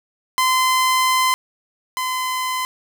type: tone pair in turn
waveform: sawtooth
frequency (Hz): 1030 / 1023.5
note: C6 / C6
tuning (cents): -28 / -38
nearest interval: unison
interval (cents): 10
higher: first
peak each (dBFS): -11 / -17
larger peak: first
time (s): 0.38-1.34 / 1.97-2.65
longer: first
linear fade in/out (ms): 0
effects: none